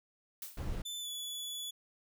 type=noise with exponential decay; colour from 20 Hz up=blue; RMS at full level=-40 dBFS; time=0.42-0.71 s; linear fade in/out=2 ms; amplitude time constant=62 ms
type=noise; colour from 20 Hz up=brown; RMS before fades=-37 dBFS; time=0.57-0.82 s; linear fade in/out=5 ms
type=tone with pitch glide; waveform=sawtooth; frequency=3519 to 3425 Hz; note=A7 to A7; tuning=0 to -47 cents; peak=-36 dBFS; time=0.85-1.71 s; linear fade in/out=10 ms; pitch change=-47 cents; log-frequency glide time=1-1.09 s
effects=none